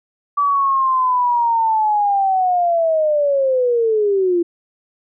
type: linear sweep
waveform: sine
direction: down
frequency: 1156 to 337.3 Hz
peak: -13 dBFS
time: 0.37-4.43 s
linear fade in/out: 10 ms
effects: none